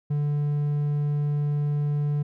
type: tone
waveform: triangle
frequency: 146.5 Hz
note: D3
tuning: 4 cents flat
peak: -20 dBFS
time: 0.1-2.23 s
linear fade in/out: 10 ms
effects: none